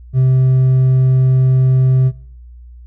sine tone with hard clipping, 130 Hz, C3, 11 cents flat, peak -9 dBFS, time 0.13-2.12 s, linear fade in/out 50 ms, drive 2 dB, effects noise-tail reverb RT60 0.8 s tail -25 dB re dry + added 60 Hz sine -34 dBFS peak until 2.86 s

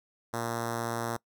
5% pulse tone with notch filter, 116.54 Hz, A#2, in tune, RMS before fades -33 dBFS, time 0.33-1.17 s, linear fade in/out 10 ms, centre 3000 Hz, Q 1.2, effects noise-tail reverb RT60 0.1 s tail -22 dB re dry

